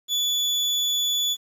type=tone; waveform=35% pulse; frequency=3447 Hz; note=A7; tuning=36 cents flat; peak=-19 dBFS; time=0.08-1.37 s; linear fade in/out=50 ms; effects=resampled to 32000 Hz + 9-bit